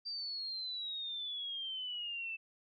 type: exponential sweep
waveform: sine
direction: down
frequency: 4708 to 2637 Hz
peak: -38 dBFS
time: 0.05-2.37 s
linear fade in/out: 20 ms
effects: none